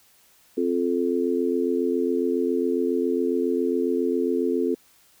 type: chord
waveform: sine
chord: F major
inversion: second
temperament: just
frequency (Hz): 261.9 / 349.2 / 436.5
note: C4 / F4 / A4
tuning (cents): +2 / 0 / -14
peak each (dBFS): -25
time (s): 0.57-4.75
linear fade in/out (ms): 10
effects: white hiss -58 dBFS RMS until 5.2 s